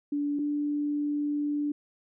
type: tone pair in turn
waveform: sine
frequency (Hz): 289.5 / 292.9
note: D4 / D4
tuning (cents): -25 / -5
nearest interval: unison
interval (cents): 20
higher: second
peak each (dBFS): -26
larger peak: neither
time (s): 0.12-0.39 / 0.39-1.72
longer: second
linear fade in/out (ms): 5
effects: none